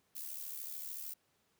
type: noise with amplitude modulation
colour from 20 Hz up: violet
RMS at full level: -41 dBFS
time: 0.15-1.14 s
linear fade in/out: 10 ms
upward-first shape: sine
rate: 73.4 Hz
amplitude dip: 65%
effects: pink hiss -75 dBFS RMS until 1.59 s + high-pass 100 Hz 12 dB/octave